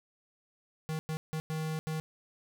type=tone bursts at uneven times; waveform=square; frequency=157.5 Hz; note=D#3; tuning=21 cents sharp; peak=-33 dBFS; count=5; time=0.89-0.99 / 1.09-1.17 / 1.33-1.4 / 1.5-1.79 / 1.87-2 s; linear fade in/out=0 ms; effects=12-bit